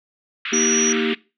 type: band-pass noise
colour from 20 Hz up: white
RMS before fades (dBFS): -27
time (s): 0.45-1.15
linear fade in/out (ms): 5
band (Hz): 1300 to 3400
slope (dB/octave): 48
type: chord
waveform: triangle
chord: Eb major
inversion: second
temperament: equal with one note detuned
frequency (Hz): 233.1 / 314.4 / 392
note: Bb3 / Eb4 / G4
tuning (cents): 0 / +18 / 0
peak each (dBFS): -20 / -26 / -21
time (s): 0.52-1.14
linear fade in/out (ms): 10
type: tone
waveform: sine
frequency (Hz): 5810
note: F#8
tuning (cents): -32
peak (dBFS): -17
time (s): 0.53-0.93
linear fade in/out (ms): 10
effects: noise-tail reverb RT60 0.3 s tail -21 dB re dry